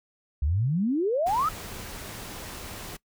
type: exponential sweep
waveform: sine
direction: up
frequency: 65.41 to 1342 Hz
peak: -22 dBFS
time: 0.42-1.49 s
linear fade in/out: 5 ms
type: noise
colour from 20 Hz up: pink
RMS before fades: -39 dBFS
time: 1.26-2.97 s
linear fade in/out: 10 ms
effects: noise-tail reverb RT60 0.1 s tail -21 dB re dry